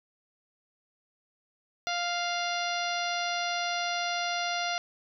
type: harmonic tone with a mistuned harmonic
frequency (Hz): 698.5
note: F5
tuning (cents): 0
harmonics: 1 / 2 / 3 / 4 / 5 / 6 / 7 / 8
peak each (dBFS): -32 / -35 / -37 / -38 / -39 / -40 / -40 / -41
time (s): 1.87-4.78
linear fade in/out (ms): 0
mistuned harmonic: 8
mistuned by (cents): +51
effects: none